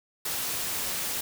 white noise, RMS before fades -31 dBFS, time 0.25-1.21 s, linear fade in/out 5 ms, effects none

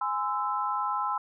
sine chord, Ab augmented, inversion none, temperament equal with one note detuned, 830.6 / 1027.9 / 1318.5 Hz, Ab5 / C6 / E6, 0 / -31 / 0 cents, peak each -32 / -30 / -31 dBFS, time 0.01-1.18 s, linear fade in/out 5 ms, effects none

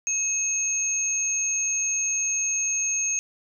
sine tone pair together, 2569 / 6473 Hz, E7 / G#8, -45 / -45 cents, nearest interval octave + major third, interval 1600 cents, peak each -31 / -23 dBFS, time 0.07-3.19 s, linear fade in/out 0 ms, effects none

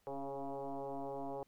sine tone with frequency modulation, 139.9 Hz, C#3, 16 cents sharp, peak -39 dBFS, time 0.07-1.43 s, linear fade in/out 0 ms, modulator 138 Hz, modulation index 5.6, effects pink hiss -75 dBFS RMS until 1.47 s

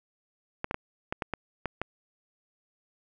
clicks, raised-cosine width 0.5 ms, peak -15 dBFS, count 8, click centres 0.644 / 0.711 / 0.744 / 1.125 / 1.222 / 1.337 / 1.657 / 1.816 s, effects none

